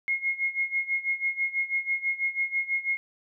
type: tone with tremolo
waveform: sine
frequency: 2155 Hz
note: C#7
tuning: 49 cents flat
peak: -22 dBFS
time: 0.08-2.97 s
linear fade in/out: 0 ms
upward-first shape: sine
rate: 6.1 Hz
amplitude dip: 85%
effects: none